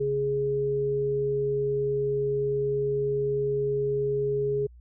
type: tone pair together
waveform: sine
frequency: 138.59 / 415.3 Hz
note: C#3 / G#4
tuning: 0 / 0 cents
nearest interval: octave + perfect fifth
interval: 1900 cents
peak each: -32 / -24 dBFS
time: 0-4.67 s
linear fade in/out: 10 ms
effects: added 60 Hz sine -47 dBFS peak until 4.8 s

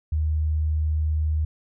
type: tone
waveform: sine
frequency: 77.3 Hz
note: D#2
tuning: 11 cents flat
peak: -20 dBFS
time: 0.12-1.45 s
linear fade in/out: 5 ms
effects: none

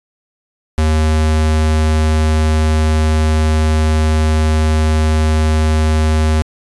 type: tone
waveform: square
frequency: 78 Hz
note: D#2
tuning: 5 cents sharp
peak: -11 dBFS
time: 0.78-6.42 s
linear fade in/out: 0 ms
effects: resampled to 24000 Hz

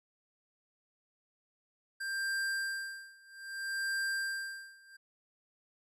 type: tone with tremolo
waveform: square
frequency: 1585 Hz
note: G6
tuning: 19 cents sharp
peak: -32 dBFS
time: 2-4.97 s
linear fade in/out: 10 ms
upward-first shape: sine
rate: 0.62 Hz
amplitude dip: 95%
effects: low-pass 12000 Hz 12 dB/octave

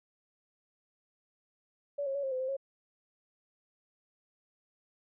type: tone with pitch steps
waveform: sine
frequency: 571 / 543 / 564 / 535 / 513 / 521 / 545 Hz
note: D5 / C#5 / C#5 / C5 / C5 / C5 / C#5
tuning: -49 / -36 / +30 / +38 / -34 / -7 / -29 cents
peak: -31 dBFS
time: 1.98-2.568 s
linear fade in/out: 10 ms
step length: 84 ms
effects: none

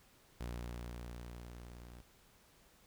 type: tone with level ramp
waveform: sawtooth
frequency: 59.6 Hz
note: A#1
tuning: 39 cents sharp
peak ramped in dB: -36 to -48 dBFS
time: 0.4-2.02 s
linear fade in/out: 10 ms
effects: pink hiss -66 dBFS RMS until 2.86 s

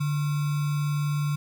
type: tone with sample-and-hold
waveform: sine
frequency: 146.83 Hz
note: D3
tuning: in tune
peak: -23 dBFS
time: 0-1.36 s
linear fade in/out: 10 ms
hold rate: 1225 Hz
effects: none

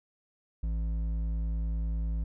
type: tone with hard clipping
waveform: sine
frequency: 55 Hz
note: A1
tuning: in tune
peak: -30 dBFS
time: 0.63-2.24 s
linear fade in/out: 5 ms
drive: 7 dB
effects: none

